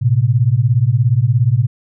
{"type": "beating tone pair", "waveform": "sine", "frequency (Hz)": [111.9, 128.9], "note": ["A2", "C3"], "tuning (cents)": [30, -26], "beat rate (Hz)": 17, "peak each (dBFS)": -13, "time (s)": [0.01, 1.67], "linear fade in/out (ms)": 20, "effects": []}